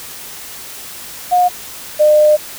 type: tone pair in turn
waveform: sine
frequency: 719 / 604.6 Hz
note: F#5 / D#5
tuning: -50 / -50 cents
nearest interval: minor third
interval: 300 cents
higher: first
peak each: -8 / -6 dBFS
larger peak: second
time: 1.31-1.49 / 1.99-2.37 s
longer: second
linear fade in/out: 20 ms
effects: white hiss -31 dBFS RMS until 2.58 s